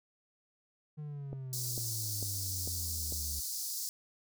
triangle exponential sweep, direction down, 152.9 to 69.9 Hz, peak -37 dBFS, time 0.97-3.41 s, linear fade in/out 20 ms
click train, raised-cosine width 2 ms, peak -29 dBFS, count 5, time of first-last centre 1.33-3.124 s, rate 2.23 Hz
pink high-pass noise, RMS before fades -38 dBFS, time 1.53-3.89 s, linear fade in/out 0 ms, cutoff 4600 Hz, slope 48 dB/octave
effects none

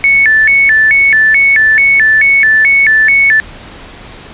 sine tone with vibrato, 1972 Hz, B6, 3 cents flat, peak -4 dBFS, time 0.04-3.4 s, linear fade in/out 0 ms, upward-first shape square, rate 2.3 Hz, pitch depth 200 cents each way, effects pink hiss -31 dBFS RMS until 4.33 s + resampled to 8000 Hz

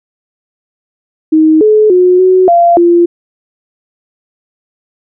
sine tone with pitch steps, 314.2 / 428.5 / 362.8 / 371.6 / 688 / 344.9 Hz, D#4 / A4 / F#4 / F#4 / F5 / F4, +17 / -46 / -34 / +7 / -26 / -22 cents, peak -3 dBFS, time 1.32-3.06 s, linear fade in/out 10 ms, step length 290 ms, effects none

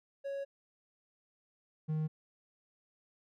triangle tone pair in turn, 554.4 / 155.57 Hz, C#5 / D#3, 0 / 0 cents, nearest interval octave + minor seventh, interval 2200 cents, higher first, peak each -34 / -29 dBFS, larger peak second, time 0.24-0.45 / 1.88-2.08 s, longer first, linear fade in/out 20 ms, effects none

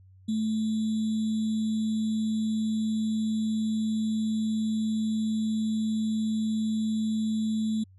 sine tone with sample-and-hold, 218.5 Hz, A3, 12 cents flat, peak -24 dBFS, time 0.28-7.84 s, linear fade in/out 10 ms, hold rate 3675 Hz, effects added 94 Hz sine -51 dBFS peak until 7.98 s + MP3 48 kbps

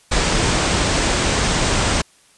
pink low-pass noise, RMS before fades -18 dBFS, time 0.11-2.02 s, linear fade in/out 10 ms, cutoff 8900 Hz, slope 96 dB/octave, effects white hiss -53 dBFS RMS until 2.37 s + resampled to 24000 Hz

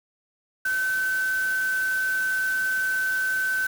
sine tone in noise, 1529 Hz, G6, 44 cents flat, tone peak -22 dBFS, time 0.65-3.67 s, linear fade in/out 5 ms, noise white, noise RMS -38 dBFS, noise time 0.65-3.67 s, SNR +13 dB, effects none

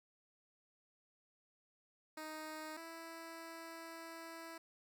10% pulse tone pair in turn, 311.1 / 329.5 Hz, D#4 / E4, 0 / -1 cents, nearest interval minor second, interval 99 cents, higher second, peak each -37 / -40 dBFS, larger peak first, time 2.17-2.77 / 2.77-4.58 s, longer second, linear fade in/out 5 ms, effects none

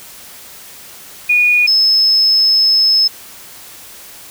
sine tone pair in turn, 2454 / 5200 Hz, D#7 / E8, -25 / -24 cents, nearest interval octave + minor second, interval 1301 cents, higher second, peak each -8 dBFS, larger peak neither, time 1.29-1.67 / 1.67-3.08 s, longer second, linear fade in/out 10 ms, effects white hiss -36 dBFS RMS until 4.3 s

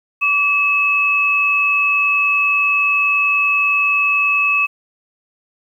sine tone pair together, 1150.9 / 2590 Hz, D6 / E7, -35 / -31 cents, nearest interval octave + major second, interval 1404 cents, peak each -21 / -13 dBFS, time 0.21-4.67 s, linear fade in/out 20 ms, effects 8-bit

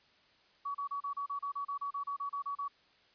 sine tone bursts, 1131 Hz, C#6, 34 cents sharp, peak -34 dBFS, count 16, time 0.65-2.682 s, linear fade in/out 10 ms, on 97 ms, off 32 ms, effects white hiss -66 dBFS RMS until 3.14 s + resampled to 11025 Hz

